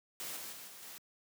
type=noise with level steps; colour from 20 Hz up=white; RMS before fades=-42 / -45 / -49 / -52 / -49 dBFS; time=0.2-0.98 s; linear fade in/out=0 ms; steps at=0.36 / 0.52 / 0.67 / 0.82 s; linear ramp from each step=10 ms; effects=high-pass 150 Hz 12 dB/octave